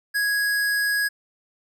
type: tone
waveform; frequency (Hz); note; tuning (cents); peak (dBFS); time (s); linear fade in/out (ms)
square; 1661.2; G#6; 0; -21; 0.14-1.09; 20
effects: none